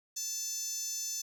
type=tone with high-pass filter; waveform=10% pulse; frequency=880 Hz; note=A5; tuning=in tune; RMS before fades=-37 dBFS; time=0.16-1.22 s; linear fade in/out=10 ms; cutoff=6500 Hz; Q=5.8; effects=none